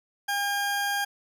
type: tone pair together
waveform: 40% pulse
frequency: 807 / 1614 Hz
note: G#5 / G#6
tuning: -50 / -50 cents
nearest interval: octave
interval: 1200 cents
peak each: -28 dBFS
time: 0.28-1.05 s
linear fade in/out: 10 ms
effects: none